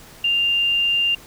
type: tone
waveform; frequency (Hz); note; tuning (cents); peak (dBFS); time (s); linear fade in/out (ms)
sine; 2794; F7; 0; -16; 0.24-1.15; 5
effects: pink hiss -44 dBFS RMS until 1.26 s